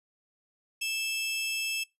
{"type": "tone pair together", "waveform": "sawtooth", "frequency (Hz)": [2637, 3251], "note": ["E7", "G#7"], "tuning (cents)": [0, -38], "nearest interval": "major third", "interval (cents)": 362, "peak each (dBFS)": [-27, -35], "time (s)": [0.81, 1.84], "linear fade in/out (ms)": 10, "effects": ["noise-tail reverb RT60 0.2 s tail -23 dB re dry", "resampled to 32000 Hz"]}